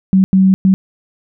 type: tone bursts at uneven times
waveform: sine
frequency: 190 Hz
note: F#3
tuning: 46 cents sharp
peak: -6 dBFS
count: 3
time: 0.13-0.24 / 0.33-0.54 / 0.65-0.74 s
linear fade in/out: 0 ms
effects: none